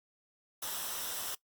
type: noise with comb filter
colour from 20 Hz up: white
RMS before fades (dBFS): -38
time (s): 0.62-1.35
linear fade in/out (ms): 5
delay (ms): 0.44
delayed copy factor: -0.55
effects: noise-tail reverb RT60 0.1 s tail -19 dB re dry + Opus 48 kbps